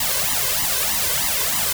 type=noise with flanger; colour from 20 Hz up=white; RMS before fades=-21 dBFS; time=0-1.73 s; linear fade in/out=5 ms; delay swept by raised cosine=0.99 to 1.98 ms; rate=3.2 Hz; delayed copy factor=+0.9; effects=none